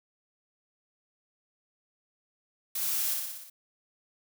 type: noise with echo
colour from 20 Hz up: blue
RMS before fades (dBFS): -32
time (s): 2.75-3.14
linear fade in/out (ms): 5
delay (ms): 60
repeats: 6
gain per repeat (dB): -3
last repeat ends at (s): 3.5
effects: none